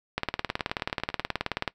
two click trains, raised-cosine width 0.3 ms, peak -23 / -10 dBFS, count 11 / 29, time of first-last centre 0.29-1.304 / 0.18-1.677 s, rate 9.86 / 18.7 Hz, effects noise-tail reverb RT60 0.1 s tail -20 dB re dry

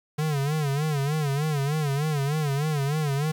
square tone with vibrato, 146.6 Hz, D3, 3 cents flat, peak -24 dBFS, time 0.18-3.32 s, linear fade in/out 10 ms, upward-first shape sine, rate 3.3 Hz, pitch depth 120 cents each way, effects 9-bit

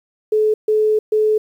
sine tone bursts at uneven times, 429.9 Hz, A4, 40 cents flat, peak -12 dBFS, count 3, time 0.32-0.54 / 0.68-0.99 / 1.12-1.38 s, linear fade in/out 5 ms, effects 8-bit

